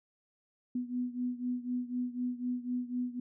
sine beating tone pair, 246.2 / 250.2 Hz, B3 / B3, -5 / +23 cents, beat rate 4 Hz, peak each -34 / -37 dBFS, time 0.75-3.2 s, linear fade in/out 5 ms, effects none

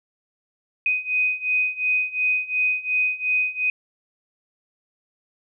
sine beating tone pair, 2500 / 2502.8 Hz, D#7 / D#7, +8 / +10 cents, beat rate 2.8 Hz, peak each -24 / -22 dBFS, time 0.86-3.7 s, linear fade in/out 2 ms, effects none

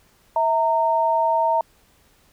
sine tone pair together, 650.5 / 920 Hz, E5 / A#5, -23 / -23 cents, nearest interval tritone, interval 600 cents, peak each -21 / -18 dBFS, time 0.36-1.61 s, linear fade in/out 2 ms, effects pink hiss -58 dBFS RMS until 2.32 s

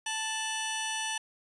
15% pulse tone pair together, 880 / 2960 Hz, A5 / F#7, 0 / 0 cents, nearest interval octave + major sixth, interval 2100 cents, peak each -27 / -27 dBFS, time 0.06-1.18 s, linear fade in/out 5 ms, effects resampled to 22050 Hz

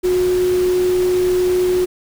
sine tone in noise, 363.6 Hz, F#4, 30 cents flat, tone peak -13 dBFS, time 0.03-1.86 s, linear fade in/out 20 ms, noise pink, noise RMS -30 dBFS, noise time 0.03-1.86 s, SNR +14 dB, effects none

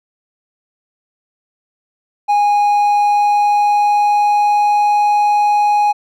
triangle tone with pitch glide, 824 to 830.2 Hz, G#5 to G#5, -14 to -1 cents, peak -8 dBFS, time 2.28-5.93 s, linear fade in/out 20 ms, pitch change +13 cents, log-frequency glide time 2.67-5.03 s, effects none

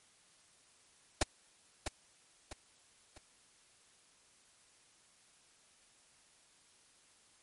pink noise with echo, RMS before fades -27 dBFS, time 1.21-1.23 s, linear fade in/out 5 ms, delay 650 ms, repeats 3, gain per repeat -8 dB, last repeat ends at 3.18 s, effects white hiss -66 dBFS RMS until 7.42 s + MP3 48 kbps

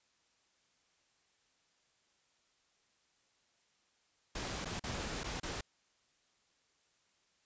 pink noise with dropouts, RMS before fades -40 dBFS, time 4.35-5.61 s, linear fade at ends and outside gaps 5 ms, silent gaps 4.648-4.655 / 4.796-4.838 / 5.235-5.241 / 5.4-5.431 s, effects white hiss -74 dBFS RMS until 7.45 s + resampled to 16000 Hz

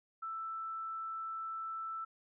sine tone, 1324 Hz, E6, 7 cents sharp, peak -38 dBFS, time 0.22-2.05 s, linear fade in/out 10 ms, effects none

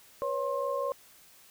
sine tone cluster, 492.2 / 557 / 1063 Hz, B4 / C#5 / C6, -6 / +8 / +27 cents, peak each -35 / -31 / -34 dBFS, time 0.22-0.92 s, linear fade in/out 0 ms, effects white hiss -57 dBFS RMS until 1.5 s

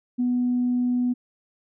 sine tone, 246.7 Hz, B3, 2 cents flat, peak -19 dBFS, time 0.18-1.14 s, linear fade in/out 20 ms, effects tanh soft clip ceiling -15 dBFS

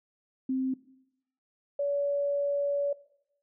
sine tone pair in turn, 261.6 / 569.2 Hz, C4 / C#5, 0 / +46 cents, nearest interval octave + minor second, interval 1346 cents, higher second, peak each -26 / -26 dBFS, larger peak neither, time 0.49-0.74 / 1.79-2.93 s, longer second, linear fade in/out 5 ms, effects noise-tail reverb RT60 0.8 s tail -19 dB re dry

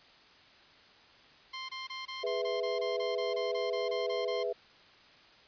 10% pulse tone bursts, 1050 Hz, C6, 6 cents sharp, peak -29 dBFS, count 16, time 1.53-4.435 s, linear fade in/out 10 ms, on 160 ms, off 23 ms
sine chord, E major, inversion first, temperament just, 412 / 494.4 / 659.3 Hz, G#4 / B4 / E5, -14 / +2 / 0 cents, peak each -35 / -34 / -36 dBFS, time 2.23-4.53 s, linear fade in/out 10 ms
effects white hiss -58 dBFS RMS until 5.47 s + resampled to 11025 Hz

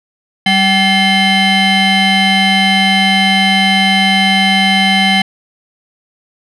sine tone with frequency modulation, 1154 Hz, D6, 31 cents flat, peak -5 dBFS, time 0.46-5.22 s, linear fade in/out 5 ms, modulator 960 Hz, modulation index 2.5, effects tanh soft clip ceiling -7 dBFS

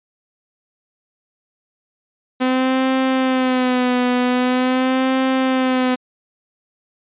sawtooth tone with vibrato, 255.2 Hz, C4, 43 cents flat, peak -11 dBFS, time 2.4-5.96 s, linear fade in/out 20 ms, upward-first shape sine, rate 0.44 Hz, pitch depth 49 cents each way, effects resampled to 8000 Hz

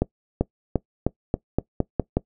accelerating click train, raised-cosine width 2 ms, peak -6 dBFS, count 9, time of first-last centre 0.02-2.17 s, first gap 390 ms, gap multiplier 0.89, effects noise-tail reverb RT60 0.1 s tail -21 dB re dry

